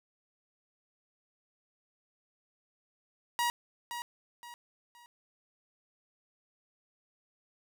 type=tone with echo; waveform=sawtooth; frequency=955 Hz; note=A#5; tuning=42 cents sharp; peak=-24 dBFS; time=3.39-3.5 s; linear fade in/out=0 ms; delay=520 ms; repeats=3; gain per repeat=-9 dB; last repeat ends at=5.06 s; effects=none